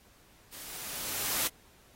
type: noise with level ramp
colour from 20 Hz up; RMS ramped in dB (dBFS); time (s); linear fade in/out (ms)
white; -46 to -29; 0.52-1.48; 10
effects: pink hiss -61 dBFS RMS until 1.95 s + AAC 48 kbps